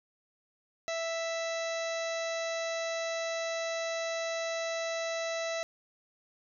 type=harmonic tone; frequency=660 Hz; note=E5; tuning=2 cents sharp; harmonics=1 / 2 / 3 / 4 / 5 / 6 / 7 / 8 / 9 / 10; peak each=-33 / -43 / -40 / -44 / -52 / -43 / -55 / -50 / -47 / -49 dBFS; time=0.88-5.63 s; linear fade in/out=0 ms; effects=none